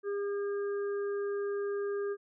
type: harmonic tone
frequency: 404 Hz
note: G#4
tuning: 48 cents flat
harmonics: 1 / 3 / 4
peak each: -31 / -46 / -47 dBFS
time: 0.03-2.17 s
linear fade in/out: 50 ms
effects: none